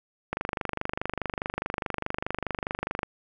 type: click train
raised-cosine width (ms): 0.5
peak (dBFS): -13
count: 68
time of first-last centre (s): 0.33-3.032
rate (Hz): 24.8
effects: none